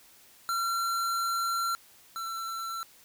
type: tone pair in turn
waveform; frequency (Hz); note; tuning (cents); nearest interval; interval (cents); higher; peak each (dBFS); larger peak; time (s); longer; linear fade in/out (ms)
square; 1365 / 1345.4; F6 / E6; -40 / +35; unison; 25; first; -28 / -34; first; 0.49-1.75 / 2.16-2.83; first; 0
effects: white hiss -57 dBFS RMS until 3.04 s